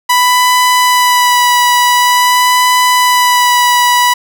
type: tone with vibrato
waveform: sawtooth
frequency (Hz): 988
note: B5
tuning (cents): 0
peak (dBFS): -3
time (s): 0.09-4.14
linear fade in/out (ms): 10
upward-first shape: sine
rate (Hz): 0.47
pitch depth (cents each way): 16
effects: none